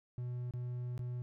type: tone with dropouts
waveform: triangle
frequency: 123.1 Hz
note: B2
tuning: 5 cents flat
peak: -35 dBFS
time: 0.18-1.22 s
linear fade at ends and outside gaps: 0 ms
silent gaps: 0.509-0.537 / 0.978-0.992 s
effects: none